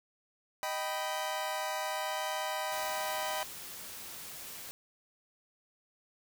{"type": "chord", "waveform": "sawtooth", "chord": "Eb augmented", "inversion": "none", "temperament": "equal with one note detuned", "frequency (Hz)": [622.3, 778.1, 987.8], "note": ["Eb5", "G5", "B5"], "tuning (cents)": [0, -13, 0], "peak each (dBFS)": -34, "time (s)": [0.63, 3.43], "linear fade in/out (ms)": 0}
{"type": "noise", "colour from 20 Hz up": "white", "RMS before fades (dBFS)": -45, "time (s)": [2.72, 4.71], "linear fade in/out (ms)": 0}
{"effects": []}